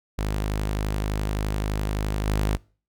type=tone with level steps; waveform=sawtooth; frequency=51.7 Hz; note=G#1; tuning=7 cents flat; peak=-20 / -17 dBFS; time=0.18-2.57 s; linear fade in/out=10 ms; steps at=2.27 s; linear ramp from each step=2 ms; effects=noise-tail reverb RT60 0.4 s tail -25 dB re dry